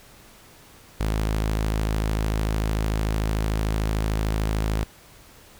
sawtooth tone, 53.4 Hz, G#1, 49 cents sharp, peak -18 dBFS, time 1-4.84 s, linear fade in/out 5 ms, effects pink hiss -50 dBFS RMS until 5.59 s

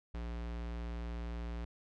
square tone, 58.27 Hz, A#1, in tune, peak -39 dBFS, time 0.14-1.65 s, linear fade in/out 5 ms, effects low-pass 4000 Hz 12 dB/octave

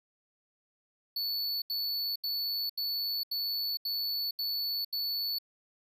square tone bursts, 4449 Hz, C#8, 5 cents sharp, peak -31 dBFS, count 8, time 1.16-5.386 s, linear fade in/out 5 ms, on 460 ms, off 78 ms, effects none

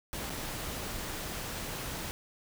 pink noise with dropouts, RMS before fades -38 dBFS, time 0.13-2.11 s, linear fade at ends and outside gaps 0 ms, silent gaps 0.296-0.302 s, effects none

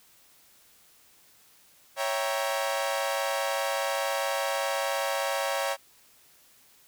sawtooth chord, C# diminished seventh, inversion none, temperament equal with one note detuned, 554.4 / 659.3 / 784 / 938.3 Hz, C#5 / E5 / G5 / Bb5, 0 / 0 / 0 / +11 cents, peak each -26 / -30 / -30 / -31 dBFS, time 1.96-5.77 s, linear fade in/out 50 ms, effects white hiss -59 dBFS RMS until 6.87 s

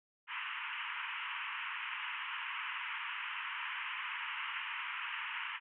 white band-pass noise, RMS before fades -41 dBFS, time 0.27-5.6 s, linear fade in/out 50 ms, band 910 to 3000 Hz, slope 96 dB/octave, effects none

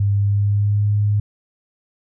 sine tone with pitch glide, 100.7 to 103.59 Hz, G2 to G#2, +47 to -4 cents, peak -14 dBFS, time 0-1.2 s, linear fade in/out 5 ms, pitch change +49 cents, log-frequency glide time 0.17-0.88 s, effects none

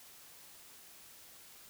silence, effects white hiss -56 dBFS RMS until 1.69 s

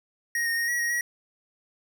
square tone with pitch steps, 1875 / 1847 / 1862 / 1921 / 1880 / 1913 Hz, A#6 / A#6 / A#6 / B6 / A#6 / A#6, +10 / -16 / -2 / -48 / +14 / +44 cents, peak -25 dBFS, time 0.35-1.01 s, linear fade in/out 2 ms, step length 110 ms, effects none

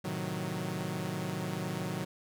sawtooth chord, A diminished seventh, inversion none, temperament equal, 110 / 130.81 / 155.56 / 185 Hz, A2 / C3 / Eb3 / Gb3, 0 / 0 / 0 / 0 cents, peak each -38 / -38 / -34 / -33 dBFS, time 0.04-2.05 s, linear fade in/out 10 ms, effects none

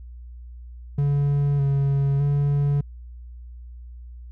triangle tone with pitch steps, 142.6 / 139.1 / 143 Hz, C#3 / C#3 / D3, +49 / +6 / -46 cents, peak -16 dBFS, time 0.98-2.81 s, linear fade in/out 5 ms, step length 610 ms, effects added 60 Hz sine -37 dBFS peak until 4.31 s

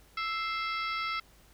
harmonic tone with a mistuned harmonic, 659.3 Hz, E5, in tune, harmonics 2 / 3 / 4 / 5 / 6 / 7 / 8, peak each -33 / -36 / -43 / -44 / -46 / -45 / -45 dBFS, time 0.17-1.2 s, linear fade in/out 5 ms, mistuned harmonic 3, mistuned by +100 cents, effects added 50 Hz sine -61 dBFS peak until 1.53 s + pink hiss -61 dBFS RMS until 1.53 s

